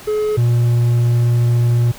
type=tone pair in turn; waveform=triangle; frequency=425.3 / 119.35 Hz; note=G#4 / A#2; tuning=+41 / +41 cents; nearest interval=octave + minor seventh; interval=2200 cents; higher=first; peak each=-13 / -9 dBFS; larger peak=second; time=0.07-0.37 / 0.37-1.92 s; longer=second; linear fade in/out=10 ms; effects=pink hiss -37 dBFS RMS until 1.98 s